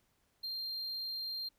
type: tone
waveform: triangle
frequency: 4186 Hz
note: C8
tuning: in tune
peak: -36 dBFS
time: 0.43-1.49 s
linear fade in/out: 10 ms
effects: pink hiss -75 dBFS RMS until 1.58 s